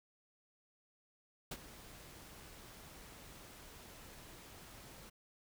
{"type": "noise with ADSR envelope", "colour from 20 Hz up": "pink", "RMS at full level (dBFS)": -42, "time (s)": [1.51, 5.1], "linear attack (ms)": 7, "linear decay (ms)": 46, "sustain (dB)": -13, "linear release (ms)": 11, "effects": []}